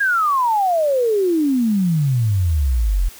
sine exponential sweep, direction down, 1661.2 to 40.81 Hz, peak -14 dBFS, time 0-3.09 s, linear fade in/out 10 ms, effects white hiss -41 dBFS RMS until 3.19 s

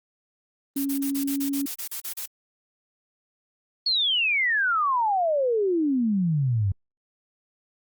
sine tone with pitch glide, 277.2 to 279 Hz, C#4 to C#4, 0 to +11 cents, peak -24 dBFS, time 0.76-1.66 s, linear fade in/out 5 ms, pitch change +11 cents, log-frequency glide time 1.1-1.54 s
blue noise bursts, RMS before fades -32 dBFS, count 12, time 0.76-2.261 s, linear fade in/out 10 ms, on 93 ms, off 35 ms
sine exponential sweep, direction down, 4435 to 92.5 Hz, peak -20 dBFS, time 3.86-6.72 s, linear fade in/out 5 ms
effects Opus 24 kbps

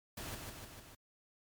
pink noise with echo, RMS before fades -44 dBFS, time 0.17-0.35 s, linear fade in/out 5 ms, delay 150 ms, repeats 4, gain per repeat -3 dB, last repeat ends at 0.95 s, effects MP3 96 kbps

